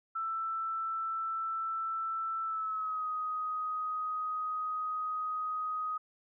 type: tone with pitch glide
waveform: sine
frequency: 1328 to 1253.5 Hz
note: E6 to D#6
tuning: +12 to +12 cents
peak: -32 dBFS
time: 0.15-5.98 s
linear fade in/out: 10 ms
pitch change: -100 cents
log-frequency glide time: 2.43-3.07 s
effects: none